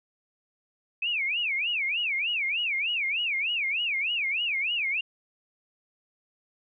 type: tone with vibrato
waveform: sine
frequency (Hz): 2481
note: D#7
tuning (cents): -6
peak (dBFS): -25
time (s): 1.02-5.01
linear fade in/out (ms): 5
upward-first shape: sine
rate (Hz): 3.3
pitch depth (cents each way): 280
effects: none